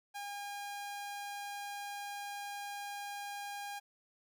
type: tone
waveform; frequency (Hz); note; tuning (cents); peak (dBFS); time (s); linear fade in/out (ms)
sawtooth; 811; G#5; -41; -37; 0.14-3.8; 20
effects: none